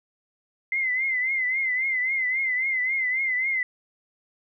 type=tone with vibrato; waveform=sine; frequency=2066 Hz; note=C7; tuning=22 cents flat; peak=-22 dBFS; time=0.72-3.63 s; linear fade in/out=2 ms; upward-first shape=triangle; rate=3.7 Hz; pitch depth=87 cents each way; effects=none